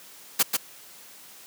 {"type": "noise with echo", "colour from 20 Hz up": "white", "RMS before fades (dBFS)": -19, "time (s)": [0.39, 0.43], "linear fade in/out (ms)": 10, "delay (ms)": 140, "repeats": 1, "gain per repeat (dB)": -4, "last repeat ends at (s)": 0.57, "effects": ["white hiss -48 dBFS RMS until 1.46 s", "high-pass 150 Hz 12 dB/octave"]}